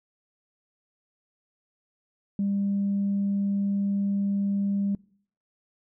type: tone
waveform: sine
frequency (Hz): 199.5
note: G3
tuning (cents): +31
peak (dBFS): -22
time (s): 2.39-4.95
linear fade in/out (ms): 2
effects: noise-tail reverb RT60 0.6 s tail -25 dB re dry + tanh soft clip ceiling -19 dBFS